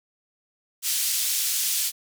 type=band-pass noise; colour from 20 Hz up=white; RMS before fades=-25 dBFS; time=0.82-1.92 s; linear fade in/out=50 ms; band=3400 to 13000 Hz; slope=12 dB/octave; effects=none